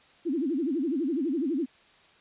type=tone with vibrato; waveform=sine; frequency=297.3 Hz; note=D4; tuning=21 cents sharp; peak=-25 dBFS; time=0.25-1.66 s; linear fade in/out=20 ms; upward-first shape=sine; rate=12 Hz; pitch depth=280 cents each way; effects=white hiss -58 dBFS RMS until 2.2 s + resampled to 8000 Hz